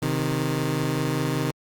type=tone pair together; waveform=20% pulse; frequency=130.81 / 155.96 Hz; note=C3 / D#3; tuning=0 / +4 cents; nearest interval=minor third; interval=304 cents; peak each=-21 dBFS; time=0.02-1.51 s; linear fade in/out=5 ms; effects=Opus 48 kbps